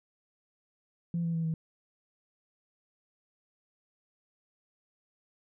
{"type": "tone with pitch steps", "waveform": "sine", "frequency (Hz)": [170, 166.98, 164.02, 161.11], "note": ["F3", "E3", "E3", "E3"], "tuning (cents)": [-46, 23, -8, -39], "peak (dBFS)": -27, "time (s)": [1.14, 1.54], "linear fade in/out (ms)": 2, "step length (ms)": 100, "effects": ["tanh soft clip ceiling -24 dBFS"]}